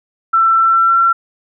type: tone with pitch glide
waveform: sine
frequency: 1339 to 1357.7 Hz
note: E6 to F6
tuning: +27 to -49 cents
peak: -8 dBFS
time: 0.33-1.13 s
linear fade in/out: 10 ms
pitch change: +24 cents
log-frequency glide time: 0.59-1 s
effects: none